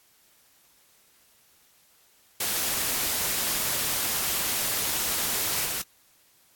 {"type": "noise with level steps", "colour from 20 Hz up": "white", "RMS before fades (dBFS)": [-27, -30], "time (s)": [2.4, 5.82], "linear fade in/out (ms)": 5, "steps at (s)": 5.65, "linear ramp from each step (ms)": 10, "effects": ["white hiss -61 dBFS RMS until 6.55 s", "AAC 64 kbps"]}